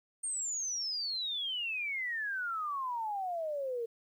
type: exponential sweep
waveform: sine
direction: down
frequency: 8830 to 452.4 Hz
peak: -33 dBFS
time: 0.23-3.86 s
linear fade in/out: 10 ms
effects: 11-bit